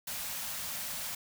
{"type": "band-stop noise", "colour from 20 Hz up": "white", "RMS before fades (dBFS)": -38, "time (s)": [0.07, 1.15], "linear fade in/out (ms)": 5, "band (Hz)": [260, 520], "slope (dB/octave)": 48, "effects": []}